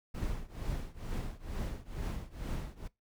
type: noise with tremolo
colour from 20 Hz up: brown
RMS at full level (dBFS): -34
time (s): 0.14-2.88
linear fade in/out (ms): 10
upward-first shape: triangle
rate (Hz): 2.2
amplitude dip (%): 95
effects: noise-tail reverb RT60 0.2 s tail -22 dB re dry